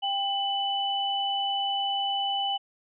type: tone pair together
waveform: sine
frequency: 793.2 / 2990 Hz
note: G5 / F#7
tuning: +20 / +17 cents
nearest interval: octave + major seventh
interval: 2297 cents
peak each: -28 dBFS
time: 0.02-2.58 s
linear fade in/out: 20 ms
effects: none